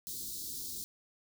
white band-stop noise, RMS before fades -41 dBFS, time 0.07-0.84 s, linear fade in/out 0 ms, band 390 to 3800 Hz, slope 48 dB/octave, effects none

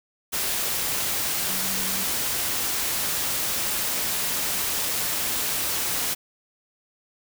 sine tone in noise, 189.4 Hz, F#3, 41 cents sharp, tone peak -36 dBFS, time 1.48-2.05 s, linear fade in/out 20 ms, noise white, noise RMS -26 dBFS, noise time 0.32-6.15 s, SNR -13 dB, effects none

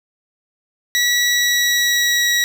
20% pulse tone with pitch glide, 1940 to 1918.8 Hz, B6 to A#6, -31 to +50 cents, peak -9 dBFS, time 0.95-2.44 s, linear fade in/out 0 ms, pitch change -19 cents, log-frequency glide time 1.31-2.28 s, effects none

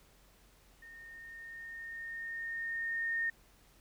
sine tone with level ramp, 1835 Hz, A#6, 28 cents flat, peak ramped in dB -50 to -30 dBFS, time 0.82-3.3 s, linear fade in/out 5 ms, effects added 45 Hz sine -65 dBFS peak until 3.8 s + pink hiss -65 dBFS RMS until 3.8 s

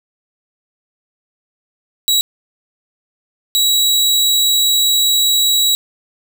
sawtooth tone bursts at uneven times, 3885 Hz, B7, 29 cents flat, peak -8 dBFS, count 2, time 2.08-2.21 / 3.55-5.75 s, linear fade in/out 0 ms, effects none

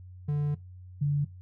triangle / sine tone pair in turn, 146.83 / 144.14 Hz, D3 / D3, 0 / -32 cents, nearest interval unison, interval 32 cents, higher first, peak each -23 dBFS, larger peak neither, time 0.28-0.55 / 1.01-1.25 s, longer first, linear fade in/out 10 ms, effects noise-tail reverb RT60 0.2 s tail -20 dB re dry + added 91 Hz sine -44 dBFS peak until 1.41 s

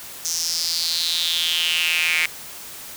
square tone with high-pass filter sweep, 83.3 Hz, E2, 19 cents sharp, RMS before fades -22 dBFS, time 0.25-2.26 s, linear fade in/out 0 ms, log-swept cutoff 6000 to 2200 Hz, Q 5.7, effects white hiss -37 dBFS RMS until 2.96 s

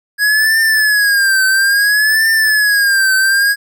square tone with vibrato, 1661.2 Hz, G#6, in tune, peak -10 dBFS, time 0.18-3.56 s, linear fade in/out 50 ms, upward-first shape triangle, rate 0.59 Hz, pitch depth 140 cents each way, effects none

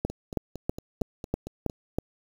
two click trains, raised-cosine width 2 ms, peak -12 / -23 dBFS, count 7 / 8, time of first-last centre 0.05-1.985 / 0.1-1.698 s, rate 3.1 / 4.38 Hz, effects 7-bit

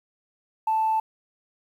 sine tone, 880 Hz, A5, in tune, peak -19 dBFS, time 0.67-1 s, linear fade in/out 5 ms, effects tanh soft clip ceiling -16 dBFS + 9-bit

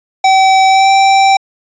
square tone with pitch glide, 766 to 778.9 Hz, G5 to G5, -40 to -11 cents, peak -6 dBFS, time 0.24-1.37 s, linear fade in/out 5 ms, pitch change +29 cents, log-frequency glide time 0.68-0.9 s, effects resampled to 16000 Hz

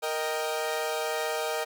sawtooth chord, Eb major, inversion second, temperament equal, 466.2 / 622.3 / 784 Hz, Bb4 / Eb5 / G5, 0 / 0 / 0 cents, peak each -28 / -28 / -31 dBFS, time 0.02-1.65 s, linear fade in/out 20 ms, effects none

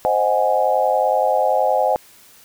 sine chord, Ab dominant seventh, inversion first, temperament equal, 523.3 / 622.3 / 740 / 830.6 Hz, C5 / Eb5 / Gb5 / Ab5, 0 / 0 / 0 / 0 cents, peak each -20 dBFS, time 0.05-1.96 s, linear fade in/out 0 ms, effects white hiss -48 dBFS RMS until 2.44 s

